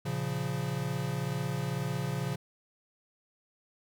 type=chord; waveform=square; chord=Bb minor; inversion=none; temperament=equal; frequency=116.54 / 138.59 / 174.61 Hz; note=Bb2 / Db3 / F3; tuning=0 / 0 / 0 cents; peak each=-38 / -34 / -37 dBFS; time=0.05-2.36 s; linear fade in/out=10 ms; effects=none